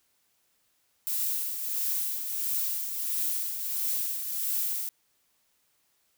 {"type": "noise with tremolo", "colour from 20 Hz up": "violet", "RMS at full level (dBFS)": -28, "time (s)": [1.07, 4.89], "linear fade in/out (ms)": 0, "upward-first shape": "triangle", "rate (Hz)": 1.5, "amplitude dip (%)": 55, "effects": ["white hiss -71 dBFS RMS until 6.17 s"]}